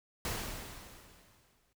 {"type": "noise with exponential decay", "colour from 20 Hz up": "pink", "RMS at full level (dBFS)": -35, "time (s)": [0.25, 1.73], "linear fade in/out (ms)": 1, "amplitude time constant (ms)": 320, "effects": ["noise-tail reverb RT60 0.1 s tail -17 dB re dry"]}